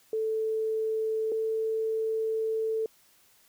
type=tone pair in turn; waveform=sine; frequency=440 / 442.8 Hz; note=A4 / A4; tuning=0 / +11 cents; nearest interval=unison; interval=11 cents; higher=second; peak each=-26 dBFS; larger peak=neither; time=0.13-1.32 / 1.32-2.86 s; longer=second; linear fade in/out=2 ms; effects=white hiss -62 dBFS RMS until 3.48 s